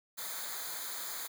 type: noise with comb filter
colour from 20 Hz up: white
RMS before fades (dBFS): -40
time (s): 0.17-1.28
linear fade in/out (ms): 20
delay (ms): 0.36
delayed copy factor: -0.85
effects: none